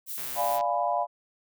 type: noise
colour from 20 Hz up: violet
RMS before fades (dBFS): -35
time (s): 0.06-0.6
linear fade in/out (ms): 50
type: click train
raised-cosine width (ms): 0.2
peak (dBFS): -25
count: 56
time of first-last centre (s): 0.18-0.61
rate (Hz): 128
type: chord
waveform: sine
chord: D diminished seventh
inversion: none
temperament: equal with one note detuned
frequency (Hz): 587.3 / 698.5 / 830.6 / 991.2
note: D5 / F5 / Ab5 / Cb6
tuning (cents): 0 / 0 / 0 / +6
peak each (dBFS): -31 / -27 / -31 / -30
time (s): 0.35-1.07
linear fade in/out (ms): 50
effects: none